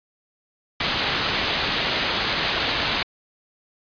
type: low-pass noise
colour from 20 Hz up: white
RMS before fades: -24 dBFS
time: 0.8-3.03 s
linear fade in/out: 5 ms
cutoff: 4500 Hz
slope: 48 dB/octave
effects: resampled to 11025 Hz